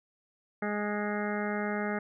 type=harmonic tone with a mistuned harmonic; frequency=207.7 Hz; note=G#3; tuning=in tune; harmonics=1 / 2 / 3 / 4 / 6 / 7 / 8 / 9 / 10; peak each=-33 / -36 / -38 / -39 / -41 / -41 / -42 / -43 / -43 dBFS; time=0.62-1.99 s; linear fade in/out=5 ms; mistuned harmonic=10; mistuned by=+19 cents; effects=none